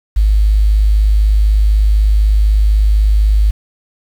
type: tone with quantisation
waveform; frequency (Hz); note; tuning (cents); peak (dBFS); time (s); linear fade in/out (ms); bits
sine; 52; G#1; +3; -7; 0.16-3.51; 10; 6
effects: none